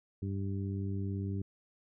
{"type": "harmonic tone", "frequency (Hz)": 98, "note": "G2", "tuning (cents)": 0, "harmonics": [1, 2, 3, 4], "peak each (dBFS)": [-34, -39, -43, -46], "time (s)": [0.22, 1.42], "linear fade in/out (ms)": 5, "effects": []}